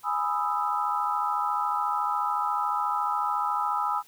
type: chord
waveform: sine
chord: E major seventh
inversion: first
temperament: equal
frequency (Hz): 830.6 / 987.8 / 1244.5 / 1318.5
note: G#5 / B5 / D#6 / E6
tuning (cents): 0 / 0 / 0 / 0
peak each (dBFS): -30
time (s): 0.03-4.03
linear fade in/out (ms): 50
effects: white hiss -57 dBFS RMS until 4.07 s